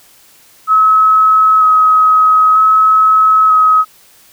sine tone with vibrato, 1278 Hz, D#6, 46 cents sharp, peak -5 dBFS, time 0.67-3.85 s, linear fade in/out 50 ms, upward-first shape square, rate 0.53 Hz, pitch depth 11 cents each way, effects white hiss -45 dBFS RMS until 4.32 s

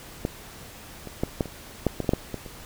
clicks, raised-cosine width 2 ms, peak -11 / -23 / -10 / -9 / -23 / -7 / -13 / -25 / -7 / -8 / -17 / -25 dBFS, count 12, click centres 0.251 / 1.073 / 1.235 / 1.408 / 1.457 / 1.867 / 2.003 / 2.045 / 2.092 / 2.135 / 2.343 / 2.462 s, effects pink hiss -44 dBFS RMS until 2.65 s

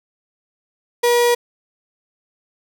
35% pulse tone, 479.9 Hz, B4, 50 cents flat, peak -11 dBFS, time 1.03-1.35 s, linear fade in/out 10 ms, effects none

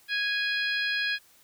harmonic tone, 828 Hz, G#5, 5 cents flat, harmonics 2 / 3 / 4 / 5 / 6, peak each -28 / -32 / -34 / -36 / -38 dBFS, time 0.08-1.19 s, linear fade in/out 50 ms, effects white hiss -59 dBFS RMS until 1.43 s

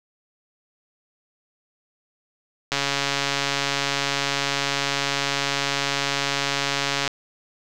click train, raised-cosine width 0.2 ms, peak -5 dBFS, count 611, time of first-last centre 2.72-7.077 s, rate 140 Hz, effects none

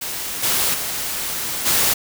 white noise with level steps, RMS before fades -27 / -19 / -25 / -17 dBFS, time 0.01-1.94 s, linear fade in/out 10 ms, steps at 0.42 / 0.73 / 1.65 s, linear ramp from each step 20 ms, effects none

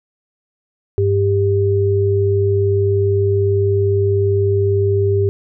sine tone pair together, 99.28 / 396.8 Hz, G2 / G4, +22 / +21 cents, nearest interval 2 octaves, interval 2399 cents, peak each -15 dBFS, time 0.98-5.29 s, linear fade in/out 0 ms, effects none

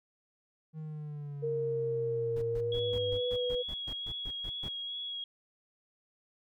triangle linear sweep, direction down, 157.9 to 98 Hz, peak -36 dBFS, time 0.73-3.21 s, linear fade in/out 50 ms
sine tone with pitch glide, 462.7 to 493.1 Hz, A#4 to B4, -13 to -3 cents, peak -30 dBFS, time 1.42-3.63 s, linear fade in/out 20 ms, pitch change +110 cents, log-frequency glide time 2.47-3.03 s
brown noise bursts, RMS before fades -42 dBFS, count 13, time 2.36-4.687 s, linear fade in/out 5 ms, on 59 ms, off 130 ms
sine tone with vibrato, 3322 Hz, G#7, in tune, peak -36 dBFS, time 2.72-5.24 s, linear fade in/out 2 ms, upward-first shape sine, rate 2.3 Hz, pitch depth 19 cents each way
effects none

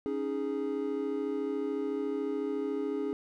triangle chord, C# suspended second, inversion none, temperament equal, 277.2 / 311.1 / 415.3 Hz, C#4 / D#4 / G#4, 0 / 0 / 0 cents, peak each -33 / -35 / -31 dBFS, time 0.06-3.13 s, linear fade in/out 0 ms, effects none

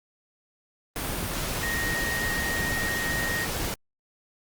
sine tone in noise, 1867 Hz, A#6, 2 cents sharp, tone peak -28 dBFS, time 1.63-3.45 s, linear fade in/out 0 ms, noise pink, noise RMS -30 dBFS, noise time 0.96-3.74 s, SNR -1 dB, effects Opus 32 kbps

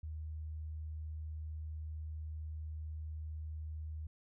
sine tone, 77.78 Hz, D#2, in tune, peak -40 dBFS, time 0.03-4.07 s, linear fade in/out 5 ms, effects none

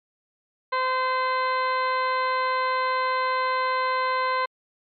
harmonic tone, 515 Hz, C5, 28 cents flat, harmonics 1 / 2 / 3 / 4 / 5 / 6 / 7 / 8, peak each -29 / -23 / -31 / -32 / -42 / -43 / -46 / -39 dBFS, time 0.72-4.46 s, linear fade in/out 10 ms, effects MP3 48 kbps

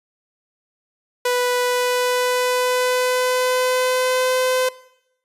sawtooth tone with pitch glide, 494.1 to 511.2 Hz, B4 to C5, +1 to -40 cents, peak -13 dBFS, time 1.25-4.69 s, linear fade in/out 5 ms, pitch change +59 cents, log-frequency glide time 1.62-4.34 s, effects noise-tail reverb RT60 0.8 s tail -20 dB re dry + resampled to 32000 Hz

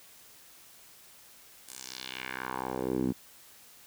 10% pulse tone with band-pass filter sweep, 64.2 Hz, C2, 32 cents flat, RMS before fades -35 dBFS, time 1.67-3.13 s, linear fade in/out 20 ms, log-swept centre 9900 to 230 Hz, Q 2, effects white hiss -55 dBFS RMS until 3.86 s

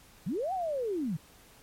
sine linear two-way sweep, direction up then down, 138.59 to 782 to 138.59 Hz, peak -29 dBFS, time 0.26-1.17 s, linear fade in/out 10 ms, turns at 0.53 s, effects pink hiss -57 dBFS RMS until 1.62 s + MP3 64 kbps

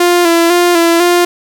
sawtooth tone with vibrato, 343.6 Hz, F4, 28 cents flat, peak -3 dBFS, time 0-1.25 s, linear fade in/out 5 ms, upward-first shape square, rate 2 Hz, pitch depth 37 cents each way, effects 7-bit

